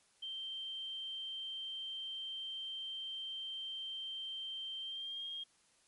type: tone with pitch glide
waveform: sine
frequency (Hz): 3136 to 3232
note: G7 to G#7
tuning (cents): 0 to -48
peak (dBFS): -40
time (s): 0.22-5.44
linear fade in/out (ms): 10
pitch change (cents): +52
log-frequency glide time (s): 4.81-5.25
effects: white hiss -70 dBFS RMS until 5.87 s + MP3 48 kbps